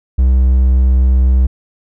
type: tone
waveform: triangle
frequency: 64 Hz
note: C2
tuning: 38 cents flat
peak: -5 dBFS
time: 0.18-1.47 s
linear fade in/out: 10 ms
effects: none